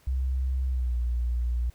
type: tone with pitch glide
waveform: sine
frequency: 65 to 59.95 Hz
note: C2 to A#1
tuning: -11 to +49 cents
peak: -24 dBFS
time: 0.07-1.7 s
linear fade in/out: 5 ms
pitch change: -140 cents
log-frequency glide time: 0.67-0.96 s
effects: pink hiss -61 dBFS RMS until 1.74 s